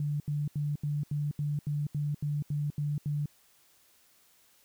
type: tone bursts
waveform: sine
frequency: 146.83 Hz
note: D3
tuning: in tune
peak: -28 dBFS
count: 12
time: 0-3.258 s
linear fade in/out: 2 ms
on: 200 ms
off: 78 ms
effects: white hiss -64 dBFS RMS until 4.64 s